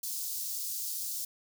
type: high-pass noise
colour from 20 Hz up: white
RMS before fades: -36 dBFS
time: 0.03-1.25 s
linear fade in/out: 5 ms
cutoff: 4600 Hz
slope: 24 dB/octave
effects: none